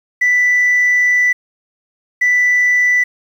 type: tone pair in turn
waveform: sine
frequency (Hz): 1979 / 1979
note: B6 / B6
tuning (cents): +3 / +3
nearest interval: unison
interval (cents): 0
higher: neither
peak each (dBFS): -8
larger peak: neither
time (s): 0.21-1.33 / 2.21-3.04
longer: first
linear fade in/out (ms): 10
effects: tanh soft clip ceiling -7 dBFS + 7-bit